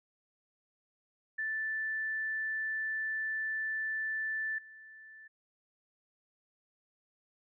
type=tone with level steps; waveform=sine; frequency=1760 Hz; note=A6; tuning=in tune; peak=-32 / -50 dBFS; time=1.38-5.28 s; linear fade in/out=10 ms; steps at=4.58 s; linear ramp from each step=5 ms; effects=none